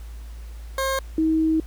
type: tone pair in turn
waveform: 20% pulse / sine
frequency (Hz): 535 / 318.1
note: C5 / D#4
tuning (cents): +38 / +38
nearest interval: major sixth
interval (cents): 900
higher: first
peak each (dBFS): -17 / -17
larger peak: neither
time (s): 0.78-0.99 / 1.18-1.6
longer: second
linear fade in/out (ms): 2
effects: added 56 Hz sine -34 dBFS peak until 1.66 s + pink hiss -52 dBFS RMS until 1.66 s